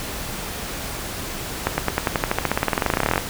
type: accelerating click train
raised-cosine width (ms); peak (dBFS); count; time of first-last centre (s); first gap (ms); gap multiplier
0.5; -3; 29; 1.67-3.179; 110; 0.94
effects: pink hiss -30 dBFS RMS until 3.29 s